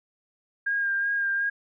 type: tone with vibrato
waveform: sine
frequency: 1613 Hz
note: G6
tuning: 49 cents sharp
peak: -23 dBFS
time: 0.66-1.5 s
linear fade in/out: 10 ms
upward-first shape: sine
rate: 2.7 Hz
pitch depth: 22 cents each way
effects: none